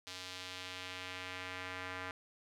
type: tone with band-pass filter sweep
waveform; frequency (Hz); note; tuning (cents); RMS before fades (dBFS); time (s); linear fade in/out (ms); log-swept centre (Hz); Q
square; 92; F#2; -9; -45; 0.07-2.11; 0; 4300 to 1700; 1.3
effects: none